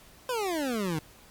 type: exponential sweep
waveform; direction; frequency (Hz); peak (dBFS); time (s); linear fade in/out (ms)
25% pulse; down; 521 to 149.2; -24; 0.29-0.99; 2
effects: pink hiss -54 dBFS RMS until 1.3 s + MP3 96 kbps